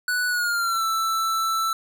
square tone with pitch glide, 1480 to 1326.2 Hz, F#6 to E6, 0 to +10 cents, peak -22 dBFS, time 0.08-1.73 s, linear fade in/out 2 ms, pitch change -190 cents, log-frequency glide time 0.28-0.84 s, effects none

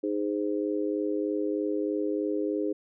harmonic tone, 103.2 Hz, G#2, 10 cents flat, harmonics 3 / 4 / 5, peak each -29 / -30 / -34 dBFS, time 0.03-2.73 s, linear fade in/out 10 ms, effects none

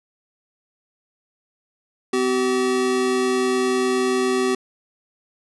square tone pair together, 254.4 / 381.5 Hz, C4 / G4, -48 / -47 cents, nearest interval perfect fifth, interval 701 cents, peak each -24 / -20 dBFS, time 2.13-4.55 s, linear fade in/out 5 ms, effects resampled to 24000 Hz

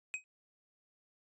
square tone with exponential decay, 2521 Hz, D#7, 22 cents sharp, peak -32 dBFS, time 0.14-0.24 s, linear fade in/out 0 ms, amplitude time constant 21 ms, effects resampled to 24000 Hz

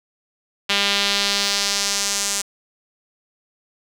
sawtooth tone with band-pass filter sweep, 200.6 Hz, G3, 40 cents sharp, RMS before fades -21 dBFS, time 0.69-2.42 s, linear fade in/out 10 ms, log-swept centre 3300 to 7300 Hz, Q 1.8, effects 7-bit

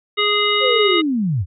harmonic tone, 415.3 Hz, G#4, in tune, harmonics 1 / 3 / 5 / 7 / 9, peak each -21 / -21 / -21 / -21 / -21 dBFS, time 0.17-1.02 s, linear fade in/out 20 ms
sine linear sweep, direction down, 542 to 75.3 Hz, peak -16 dBFS, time 0.6-1.46 s, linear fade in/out 50 ms
effects none

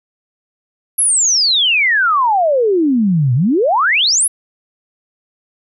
sine exponential two-way sweep, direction down then up, 11450 to 117.5 to 11450 Hz, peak -10 dBFS, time 0.98-4.28 s, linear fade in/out 10 ms, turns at 3.34 s, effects none

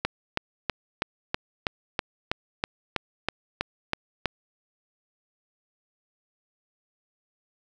click train, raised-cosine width 0.3 ms, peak -8 dBFS, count 14, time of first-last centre 0.05-4.257 s, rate 3.09 Hz, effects none

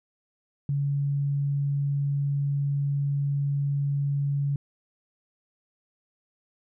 sine tone, 141.4 Hz, C#3, 35 cents sharp, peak -23 dBFS, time 0.69-4.56 s, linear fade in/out 2 ms, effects none

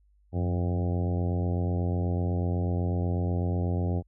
harmonic tone with a mistuned harmonic, 88.1 Hz, F2, 16 cents sharp, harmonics 1 / 2 / 3 / 4 / 5 / 6 / 7 / 8 / 9, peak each -26 / -32 / -36 / -38 / -40 / -42 / -43 / -44 / -45 dBFS, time 0.32-4.03 s, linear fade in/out 50 ms, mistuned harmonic 1, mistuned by +63 cents, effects added 50 Hz sine -60 dBFS peak until 4.07 s

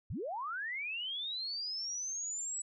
sine linear sweep, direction up, 56.9 to 7902 Hz, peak -36 dBFS, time 0.1-2.62 s, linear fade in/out 5 ms, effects none

